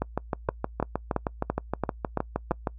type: two click trains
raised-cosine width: 1 ms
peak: -11 / -12 dBFS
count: 7 / 18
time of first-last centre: 0.49-2.51 / 0.02-2.672 s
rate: 2.97 / 6.41 Hz
effects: noise-tail reverb RT60 0.1 s tail -25 dB re dry + added 57 Hz sine -41 dBFS peak until 2.78 s